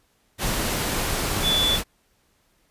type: tone in noise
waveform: sine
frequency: 3461 Hz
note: A7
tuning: 29 cents flat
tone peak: -19 dBFS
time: 1.42-1.79 s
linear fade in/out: 50 ms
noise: pink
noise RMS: -25 dBFS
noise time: 0.38-1.84 s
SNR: +3 dB
effects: pink hiss -65 dBFS RMS until 2.7 s + resampled to 32000 Hz